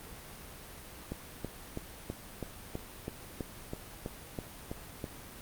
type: click train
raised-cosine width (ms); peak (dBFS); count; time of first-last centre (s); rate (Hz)
2; -22; 13; 1.12-5.042; 3.06
effects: pink hiss -48 dBFS RMS until 5.41 s + Opus 32 kbps